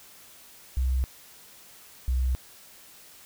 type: tone pair in turn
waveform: sine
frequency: 64.4 / 63.48 Hz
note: C2 / B1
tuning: -27 / +48 cents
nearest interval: unison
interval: 25 cents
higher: first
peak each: -22 dBFS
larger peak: neither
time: 0.77-1.04 / 2.08-2.35 s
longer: neither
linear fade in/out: 0 ms
effects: white hiss -51 dBFS RMS until 3.25 s